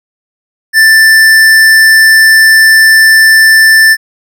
sine tone with tanh clipping, 1770 Hz, A6, 10 cents sharp, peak -3 dBFS, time 0.73-3.97 s, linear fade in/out 50 ms, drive 17 dB, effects none

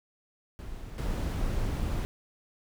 brown noise with level steps, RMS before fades -40 / -30 dBFS, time 0.59-2.05 s, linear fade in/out 0 ms, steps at 0.98 s, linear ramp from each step 2 ms, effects none

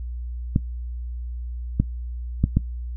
clicks, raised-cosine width 5 ms, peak -5 dBFS, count 4, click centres 0.561 / 1.8 / 2.44 / 2.57 s, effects noise-tail reverb RT60 0.1 s tail -18 dB re dry + added 60 Hz sine -28 dBFS peak until 2.96 s

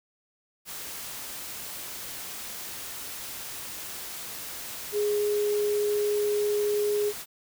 sine tone in noise, 415.3 Hz, G#4, in tune, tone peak -23 dBFS, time 4.92-7.13 s, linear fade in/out 50 ms, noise white, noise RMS -38 dBFS, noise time 0.65-7.26 s, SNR +12 dB, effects none

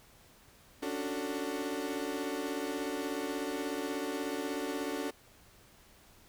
35% pulse chord, D major seventh, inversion third, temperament equal with one note detuned, 277.2 / 293.7 / 370 / 444.6 Hz, C#4 / D4 / F#4 / A4, 0 / 0 / 0 / +18 cents, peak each -38 / -37 / -39 / -38 dBFS, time 0.82-5.11 s, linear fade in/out 10 ms, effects pink hiss -60 dBFS RMS until 6.28 s

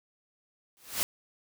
white noise with exponential growth, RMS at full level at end -25 dBFS, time 0.77-1.03 s, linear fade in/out 0 ms, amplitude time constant 55 ms, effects none

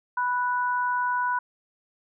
sine tone pair together, 987.8 / 1477.4 Hz, B5 / F#6, 0 / -3 cents, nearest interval perfect fifth, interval 697 cents, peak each -24 / -28 dBFS, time 0.17-1.39 s, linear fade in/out 5 ms, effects none

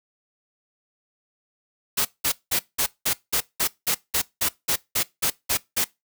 white noise bursts, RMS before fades -22 dBFS, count 15, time 1.97-5.845 s, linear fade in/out 10 ms, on 81 ms, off 190 ms, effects noise-tail reverb RT60 0.2 s tail -21 dB re dry

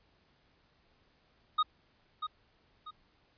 square tone with echo, 1244.5 Hz, D#6, in tune, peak -25 dBFS, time 1.58-1.63 s, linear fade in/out 10 ms, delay 640 ms, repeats 2, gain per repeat -9 dB, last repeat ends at 2.91 s, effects pink hiss -69 dBFS RMS until 3.37 s + resampled to 11025 Hz

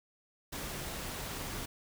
pink noise, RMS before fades -40 dBFS, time 0.52-1.66 s, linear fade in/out 10 ms, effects none

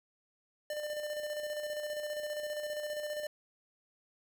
square tone with tremolo, 598 Hz, D5, 31 cents sharp, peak -35 dBFS, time 0.7-3.27 s, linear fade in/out 2 ms, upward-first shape square, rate 15 Hz, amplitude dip 40%, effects none

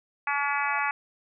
harmonic tone, 284.9 Hz, C#4, 48 cents sharp, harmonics 3 / 4 / 5 / 6 / 7 / 8 / 9, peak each -30 / -31 / -32 / -33 / -33 / -34 / -35 dBFS, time 0.27-0.91 s, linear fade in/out 2 ms
sine tone with exponential growth, 683 Hz, F5, 39 cents flat, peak -38 dBFS, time 0.33-0.79 s, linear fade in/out 0 ms, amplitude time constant 100 ms
effects none

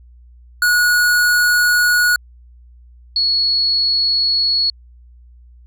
square / sine tone pair in turn, 1456 / 4363 Hz, F#6 / C#8, -28 / -28 cents, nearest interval octave + perfect fifth, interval 1900 cents, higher second, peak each -12 / -13 dBFS, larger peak first, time 0.62-2.16 / 3.16-4.7 s, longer neither, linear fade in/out 2 ms, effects added 60 Hz sine -41 dBFS peak until 5.66 s

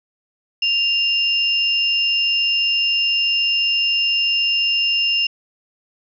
sine tone pair together, 2794 / 5271 Hz, F7 / E8, 0 / -1 cents, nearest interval major seventh, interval 1099 cents, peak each -16 / -23 dBFS, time 0.62-5.27 s, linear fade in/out 5 ms, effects none

